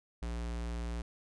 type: tone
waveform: square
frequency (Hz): 58.3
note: A#1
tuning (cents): +1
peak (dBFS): -36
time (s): 0.22-1.02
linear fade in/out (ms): 5
effects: resampled to 22050 Hz